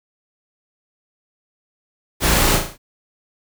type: noise with echo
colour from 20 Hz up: pink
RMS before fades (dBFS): -17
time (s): 2.2-2.6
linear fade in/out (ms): 50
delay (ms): 36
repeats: 5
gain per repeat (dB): -5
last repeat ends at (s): 2.78
effects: none